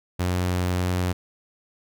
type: tone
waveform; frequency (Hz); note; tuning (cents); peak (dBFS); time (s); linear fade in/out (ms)
sawtooth; 90.2; F#2; -44; -18; 0.19-1.13; 10
effects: none